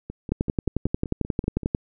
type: two click trains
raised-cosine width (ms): 3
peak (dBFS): -9 / -20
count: 17 / 9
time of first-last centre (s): 0.32-1.749 / 0.1-1.633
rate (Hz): 11.2 / 5.22
effects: none